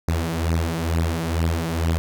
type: beating tone pair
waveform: sawtooth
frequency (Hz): 81.2 / 83.4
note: E2 / E2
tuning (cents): -26 / +21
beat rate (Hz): 2.2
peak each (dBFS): -20 / -19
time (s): 0.08-1.98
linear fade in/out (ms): 0
effects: none